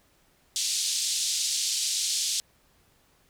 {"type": "band-pass noise", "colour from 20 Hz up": "pink", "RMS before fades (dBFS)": -28, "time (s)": [0.56, 2.4], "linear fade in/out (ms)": 0, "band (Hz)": [3800, 8700], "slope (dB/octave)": 24, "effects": ["pink hiss -64 dBFS RMS until 3.29 s"]}